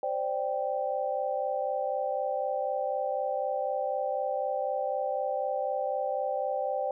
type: chord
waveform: sine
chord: C suspended second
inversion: none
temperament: equal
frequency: 523.3 / 587.3 / 784 Hz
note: C5 / D5 / G5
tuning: 0 / 0 / 0 cents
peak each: -32 dBFS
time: 0.03-6.91 s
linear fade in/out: 2 ms
effects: none